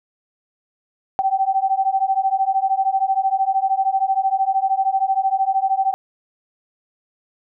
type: beating tone pair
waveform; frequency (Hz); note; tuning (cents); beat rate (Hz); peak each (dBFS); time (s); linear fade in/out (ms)
sine; 766 / 779; G5 / G5; -40 / -11; 13; -19 / -19; 1.19-5.94; 0
effects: none